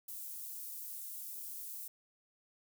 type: high-pass noise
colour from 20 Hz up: white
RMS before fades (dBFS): -45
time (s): 0.08-1.88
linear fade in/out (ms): 5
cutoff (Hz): 11000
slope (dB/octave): 12
effects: none